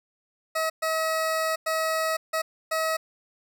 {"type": "tone bursts at uneven times", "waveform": "20% pulse", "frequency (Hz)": 640, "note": "D#5", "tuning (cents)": 49, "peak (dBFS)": -19, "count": 5, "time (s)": [[0.55, 0.7], [0.82, 1.56], [1.66, 2.17], [2.33, 2.42], [2.71, 2.97]], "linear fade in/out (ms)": 10, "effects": []}